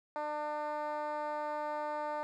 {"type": "tone with band-pass filter", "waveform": "10% pulse", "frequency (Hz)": 299.6, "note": "D4", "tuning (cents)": 35, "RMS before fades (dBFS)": -37, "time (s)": [0.16, 2.23], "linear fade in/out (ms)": 0, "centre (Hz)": 760, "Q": 2.8, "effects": []}